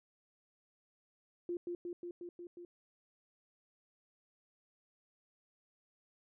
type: tone with echo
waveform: sine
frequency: 349.2 Hz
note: F4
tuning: in tune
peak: -35 dBFS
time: 1.49-1.57 s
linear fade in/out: 2 ms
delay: 180 ms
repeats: 6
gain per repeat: -2 dB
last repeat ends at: 2.65 s
effects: none